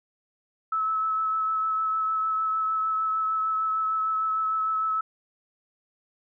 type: tone with vibrato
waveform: sine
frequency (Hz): 1300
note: E6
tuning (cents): -24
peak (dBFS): -23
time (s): 0.72-5.01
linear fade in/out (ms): 5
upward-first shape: sine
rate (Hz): 6.6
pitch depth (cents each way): 14
effects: none